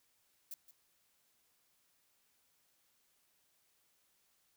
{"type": "noise with echo", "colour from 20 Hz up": "violet", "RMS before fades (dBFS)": -45, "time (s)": [0.51, 0.54], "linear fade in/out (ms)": 2, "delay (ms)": 170, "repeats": 1, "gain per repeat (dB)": -14, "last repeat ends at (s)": 0.71, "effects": ["white hiss -75 dBFS RMS until 4.56 s"]}